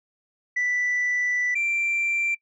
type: tone pair in turn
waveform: sine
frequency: 1975.5 / 2356 Hz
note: B6 / D7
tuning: 0 / +5 cents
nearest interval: minor third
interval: 305 cents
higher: second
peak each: -20 dBFS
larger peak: neither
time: 0.56-1.55 / 1.55-2.35 s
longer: first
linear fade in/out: 10 ms
effects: noise-tail reverb RT60 0.1 s tail -23 dB re dry + tanh soft clip ceiling -19 dBFS